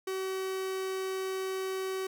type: tone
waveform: 45% pulse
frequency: 379.7 Hz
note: F#4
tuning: 45 cents sharp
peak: -32 dBFS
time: 0.07-2.07 s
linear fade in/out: 5 ms
effects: none